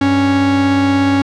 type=tone pair together; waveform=45% pulse; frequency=98 / 277.2 Hz; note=G2 / C#4; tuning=0 / 0 cents; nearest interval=octave + tritone; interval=1800 cents; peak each=-20 / -11 dBFS; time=0.01-1.22 s; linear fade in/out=5 ms; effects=low-pass 4000 Hz 12 dB/octave